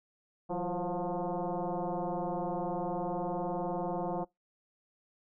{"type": "tone with frequency modulation", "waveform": "sine", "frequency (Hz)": 186.2, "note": "F#3", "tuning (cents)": 11, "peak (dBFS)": -31, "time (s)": [0.49, 4.25], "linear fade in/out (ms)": 20, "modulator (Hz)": 176, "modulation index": 4.3, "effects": ["noise-tail reverb RT60 0.2 s tail -26 dB re dry"]}